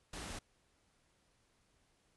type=noise; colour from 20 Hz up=pink; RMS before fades=-45 dBFS; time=0.13-0.39 s; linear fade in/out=5 ms; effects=pink hiss -74 dBFS RMS until 2.16 s + resampled to 24000 Hz